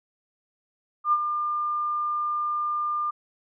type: tone with ADSR envelope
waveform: sine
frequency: 1200 Hz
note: D6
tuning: 37 cents sharp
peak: -16 dBFS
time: 1.04-3.11 s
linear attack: 84 ms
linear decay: 47 ms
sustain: -8 dB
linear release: 12 ms
effects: none